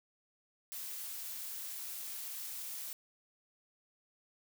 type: noise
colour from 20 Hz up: blue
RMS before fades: -43 dBFS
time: 0.72-2.93 s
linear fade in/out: 0 ms
effects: none